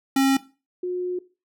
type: tone pair in turn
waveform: square / sine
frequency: 270.3 / 360.8 Hz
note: C#4 / F#4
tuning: -44 / -44 cents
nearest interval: perfect fourth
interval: 500 cents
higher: second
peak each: -17 / -24 dBFS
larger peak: first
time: 0.16-0.37 / 0.83-1.19 s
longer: second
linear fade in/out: 5 ms
effects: noise-tail reverb RT60 0.3 s tail -17 dB re dry